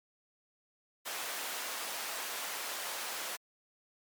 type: high-pass noise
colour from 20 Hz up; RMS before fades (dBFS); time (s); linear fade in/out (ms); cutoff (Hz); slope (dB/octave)
pink; -39; 1.05-3.37; 20; 720; 12
effects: MP3 96 kbps